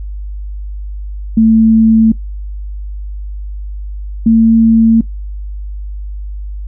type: tone pair in turn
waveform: sine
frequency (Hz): 222.6 / 225.6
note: A3 / A3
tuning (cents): +20 / +44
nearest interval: unison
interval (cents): 24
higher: second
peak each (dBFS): -4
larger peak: neither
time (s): 1.37-2.12 / 4.26-5.01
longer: neither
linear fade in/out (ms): 5
effects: noise-tail reverb RT60 0.1 s tail -20 dB re dry + added 50 Hz sine -20 dBFS peak until 6.67 s